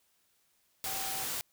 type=tone in noise; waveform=sine; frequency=773 Hz; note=G5; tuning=24 cents flat; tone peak=-42 dBFS; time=0.86-1.24 s; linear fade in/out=0 ms; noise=white; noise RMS=-36 dBFS; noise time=0.84-1.41 s; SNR=-9 dB; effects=white hiss -72 dBFS RMS until 1.52 s